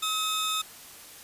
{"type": "tone pair together", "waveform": "sawtooth", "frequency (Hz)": [1278, 3615], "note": ["D#6", "A7"], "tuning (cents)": [46, 46], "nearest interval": "octave + tritone", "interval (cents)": 1800, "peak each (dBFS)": -26, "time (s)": [0.02, 0.62], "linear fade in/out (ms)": 10, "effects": ["white hiss -47 dBFS RMS until 1.23 s", "resampled to 32000 Hz"]}